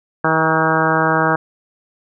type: harmonic tone with a mistuned harmonic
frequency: 160 Hz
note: D#3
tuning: 49 cents sharp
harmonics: 1 / 2 / 3 / 4 / 5 / 6 / 7 / 8 / 9 / 10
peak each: -22 / -22 / -22 / -22 / -22 / -22 / -22 / -22 / -22 / -22 dBFS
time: 0.24-1.36 s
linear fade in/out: 5 ms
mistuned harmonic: 6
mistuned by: -28 cents
effects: none